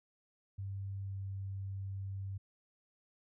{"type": "tone with pitch glide", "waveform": "sine", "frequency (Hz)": [98, 97.32], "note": ["G2", "G2"], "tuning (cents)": [0, -12], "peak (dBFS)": -38, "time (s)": [0.58, 2.38], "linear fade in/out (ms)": 10, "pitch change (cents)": -12, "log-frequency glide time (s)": [1.02, 1.15], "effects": []}